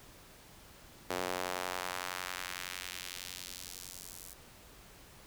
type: tone with high-pass filter sweep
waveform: sawtooth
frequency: 90.9 Hz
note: F#2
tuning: 30 cents flat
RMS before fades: -41 dBFS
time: 1.1-4.34 s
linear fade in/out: 5 ms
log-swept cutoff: 430 to 9000 Hz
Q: 0.92
effects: pink hiss -56 dBFS RMS until 5.26 s